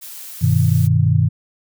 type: noise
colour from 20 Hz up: blue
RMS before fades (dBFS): -34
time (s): 0.01-0.88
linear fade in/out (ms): 20
type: chord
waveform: sine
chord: G augmented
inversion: none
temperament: equal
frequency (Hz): 98 / 123.47 / 155.56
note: G2 / B2 / D#3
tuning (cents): 0 / 0 / 0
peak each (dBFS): -16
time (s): 0.41-1.29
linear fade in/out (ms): 20
effects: none